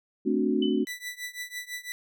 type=chord; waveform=sine; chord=D dominant seventh; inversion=second; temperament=equal; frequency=220 / 261.6 / 293.7 / 370 Hz; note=A3 / C4 / D4 / F#4; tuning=0 / 0 / 0 / 0 cents; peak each=-28 dBFS; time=0.25-0.85 s; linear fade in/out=20 ms
type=tone with exponential decay; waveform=sine; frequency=3014 Hz; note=F#7; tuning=31 cents sharp; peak=-29 dBFS; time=0.62-0.92 s; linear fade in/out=5 ms; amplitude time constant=64 ms
type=tone with tremolo; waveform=sawtooth; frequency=1975.5 Hz; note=B6; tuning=in tune; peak=-28 dBFS; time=0.87-1.92 s; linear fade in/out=0 ms; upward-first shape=triangle; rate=6 Hz; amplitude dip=95%
effects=none